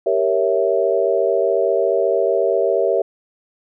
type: chord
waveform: sine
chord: G diminished seventh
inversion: none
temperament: equal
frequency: 392 / 466.2 / 554.4 / 659.3 Hz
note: G4 / Bb4 / Db5 / Fb5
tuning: 0 / 0 / 0 / 0 cents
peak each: -20 dBFS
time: 0.06-3.02 s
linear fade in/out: 5 ms
effects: none